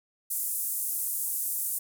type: band-pass noise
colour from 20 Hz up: white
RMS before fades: -31 dBFS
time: 0.3-1.79 s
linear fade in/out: 10 ms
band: 8800 to 15000 Hz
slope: 24 dB/octave
effects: none